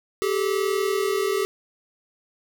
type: tone pair together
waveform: square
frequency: 388.7 / 429.3 Hz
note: G4 / A4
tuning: -15 / -43 cents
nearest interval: major second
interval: 172 cents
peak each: -24 / -26 dBFS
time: 0.22-1.45 s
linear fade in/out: 0 ms
effects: none